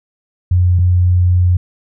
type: tone pair in turn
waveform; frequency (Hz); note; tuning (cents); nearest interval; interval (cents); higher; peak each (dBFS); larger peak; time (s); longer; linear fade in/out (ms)
sine; 89.6 / 89.6; F2 / F2; +45 / +45; unison; 0; neither; -8; neither; 0.51-0.79 / 0.79-1.57; second; 5
effects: none